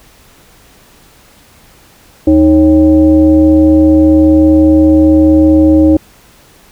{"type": "tone with frequency modulation", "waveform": "sine", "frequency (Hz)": 311.5, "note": "D#4", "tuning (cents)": 2, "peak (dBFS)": -3, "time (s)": [2.27, 5.97], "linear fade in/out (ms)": 5, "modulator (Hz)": 236, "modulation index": 0.66, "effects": ["pink hiss -43 dBFS RMS until 6.71 s"]}